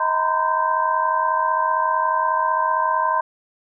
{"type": "tone cluster", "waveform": "sine", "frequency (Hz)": [633, 933, 968, 1024, 1558], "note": ["D#5", "A#5", "B5", "C6", "G6"], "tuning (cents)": [30, 1, -35, -38, -11], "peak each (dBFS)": [-27, -22, -28, -20, -28], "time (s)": [0, 3.21], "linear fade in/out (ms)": 5, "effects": []}